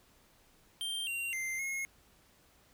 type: tone with pitch steps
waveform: square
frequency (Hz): 3163 / 2761 / 2087 / 2162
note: G7 / F7 / C7 / C#7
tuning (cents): +15 / -20 / -5 / -44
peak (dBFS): -35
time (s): 0.81-1.85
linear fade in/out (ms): 0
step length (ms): 260
effects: pink hiss -65 dBFS RMS until 2.73 s